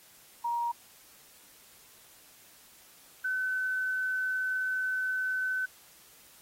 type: tone pair in turn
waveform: sine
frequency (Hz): 944 / 1516.8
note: A#5 / F#6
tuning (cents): +22 / +43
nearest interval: minor sixth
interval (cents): 821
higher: second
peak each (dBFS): -28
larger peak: neither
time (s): 0.44-0.72 / 3.24-5.66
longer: second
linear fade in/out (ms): 10
effects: white hiss -57 dBFS RMS until 6.41 s + AAC 48 kbps